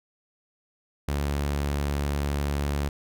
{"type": "tone", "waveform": "sawtooth", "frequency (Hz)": 71.6, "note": "D2", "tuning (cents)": -43, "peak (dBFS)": -21, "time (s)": [1.08, 2.89], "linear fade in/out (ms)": 5, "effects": []}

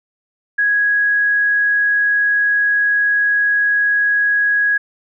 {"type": "tone", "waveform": "sine", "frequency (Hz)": 1661.2, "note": "G#6", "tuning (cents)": 0, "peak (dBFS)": -12, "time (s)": [0.58, 4.78], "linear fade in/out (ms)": 10, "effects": []}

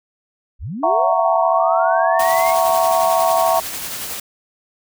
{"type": "linear sweep", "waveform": "sine", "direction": "up", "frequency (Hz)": [34.59, 2200], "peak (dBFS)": -24, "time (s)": [0.59, 2.55], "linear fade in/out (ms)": 50}
{"type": "chord", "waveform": "sine", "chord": "F# dominant seventh", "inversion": "third", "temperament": "just", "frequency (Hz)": [666, 740, 925, 1110], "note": ["E5", "F#5", "A#5", "C#6"], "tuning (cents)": [18, 0, -14, 2], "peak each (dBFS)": [-16, -19, -20, -21], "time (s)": [0.83, 3.6], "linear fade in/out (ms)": 5}
{"type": "noise with tremolo", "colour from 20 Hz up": "white", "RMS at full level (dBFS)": -26, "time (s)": [2.19, 4.2], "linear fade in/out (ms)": 5, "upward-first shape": "sine", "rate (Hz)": 11, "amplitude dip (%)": 30}
{"effects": []}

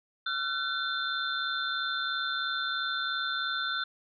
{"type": "tone cluster", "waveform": "sine", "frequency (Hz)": [1367, 1510, 3564, 4108], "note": ["F6", "F#6", "A7", "C8"], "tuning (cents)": [-37, 35, 22, -33], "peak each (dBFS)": [-34, -33, -34, -40], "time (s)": [0.26, 3.84], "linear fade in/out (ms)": 5, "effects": []}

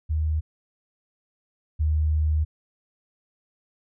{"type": "tone pair in turn", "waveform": "sine", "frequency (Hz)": [77.78, 77.06], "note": ["D#2", "D#2"], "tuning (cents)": [0, -16], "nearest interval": "unison", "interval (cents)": 16, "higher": "first", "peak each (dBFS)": [-21, -19], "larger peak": "second", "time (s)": [[0.09, 0.41], [1.79, 2.45]], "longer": "second", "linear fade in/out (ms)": 20, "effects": []}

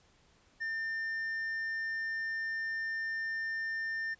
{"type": "tone with tanh clipping", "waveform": "sine", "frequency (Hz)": 1800, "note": "A6", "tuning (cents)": 39, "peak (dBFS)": -34, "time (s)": [0.6, 4.15], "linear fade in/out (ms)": 20, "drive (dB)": 4, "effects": ["pink hiss -66 dBFS RMS until 4.19 s", "resampled to 16000 Hz"]}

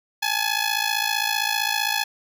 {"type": "ring-modulated tone", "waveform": "10% pulse", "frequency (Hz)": 848, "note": "G#5", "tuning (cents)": 36, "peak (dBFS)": -10, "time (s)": [0.22, 2.04], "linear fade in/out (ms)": 10, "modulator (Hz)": 27.7, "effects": []}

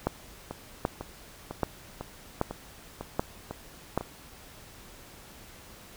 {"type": "two click trains", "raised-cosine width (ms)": 1, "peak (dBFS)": [-11, -21], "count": [6, 8], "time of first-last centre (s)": [[0.07, 3.976], [0.51, 4.01]], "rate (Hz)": [1.28, 2], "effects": ["pink hiss -50 dBFS RMS until 5.96 s"]}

